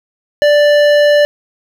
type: tone with hard clipping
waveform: sine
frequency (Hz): 587.3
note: D5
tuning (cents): 0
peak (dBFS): -8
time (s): 0.42-1.25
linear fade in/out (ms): 0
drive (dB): 13
effects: none